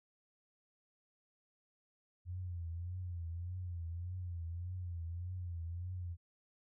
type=tone with vibrato; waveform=sine; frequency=87.31 Hz; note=F2; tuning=in tune; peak=-39 dBFS; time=2.25-6.17 s; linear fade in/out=50 ms; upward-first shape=triangle; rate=1.7 Hz; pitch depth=100 cents each way; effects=none